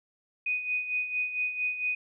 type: tone with tremolo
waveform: sine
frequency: 2489 Hz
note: D#7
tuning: in tune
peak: -25 dBFS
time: 0.46-1.95 s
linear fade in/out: 5 ms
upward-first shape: sine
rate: 4.4 Hz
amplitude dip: 65%
effects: none